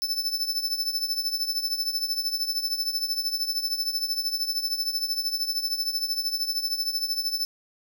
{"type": "tone with tremolo", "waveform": "45% pulse", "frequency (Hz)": 5274, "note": "E8", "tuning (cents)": 0, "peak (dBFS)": -22, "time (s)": [0.02, 7.45], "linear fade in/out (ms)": 0, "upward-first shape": "triangle", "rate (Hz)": 13, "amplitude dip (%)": 80, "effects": []}